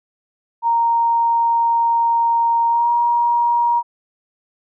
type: tone with pitch glide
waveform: sine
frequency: 930 to 947.9 Hz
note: A#5 to A#5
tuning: -4 to +29 cents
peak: -13 dBFS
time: 0.62-3.83 s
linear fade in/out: 50 ms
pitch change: +33 cents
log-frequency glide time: 2.68-2.91 s
effects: none